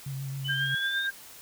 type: tone with vibrato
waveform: sine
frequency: 136.2 Hz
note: C#3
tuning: 30 cents flat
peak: -32 dBFS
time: 0.06-0.75 s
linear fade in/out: 5 ms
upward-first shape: sine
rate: 7.4 Hz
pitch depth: 28 cents each way
type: linear sweep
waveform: sine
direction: up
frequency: 2968 to 3729 Hz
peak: -32 dBFS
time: 0.44-1.08 s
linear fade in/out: 20 ms
type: tone with tremolo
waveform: sine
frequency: 1596 Hz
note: G6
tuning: 31 cents sharp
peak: -25 dBFS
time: 0.48-1.11 s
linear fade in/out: 20 ms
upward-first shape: triangle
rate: 8.6 Hz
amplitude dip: 50%
effects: white hiss -48 dBFS RMS until 1.41 s